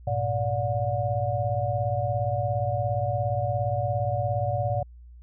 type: tone cluster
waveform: sine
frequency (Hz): 101.5 / 118.7 / 579 / 723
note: G#2 / A#2 / D5 / F#5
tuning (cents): -39 / +32 / -25 / -40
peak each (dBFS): -29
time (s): 0.07-4.83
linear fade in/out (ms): 5
effects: added 60 Hz sine -44 dBFS peak until 5.22 s